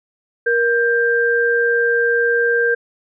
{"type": "tone pair together", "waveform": "sine", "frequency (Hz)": [471.2, 1585], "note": ["A#4", "G6"], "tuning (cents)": [19, 19], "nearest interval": "octave + major sixth", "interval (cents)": 2100, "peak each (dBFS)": -16, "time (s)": [0.46, 2.75], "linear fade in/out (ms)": 10, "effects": []}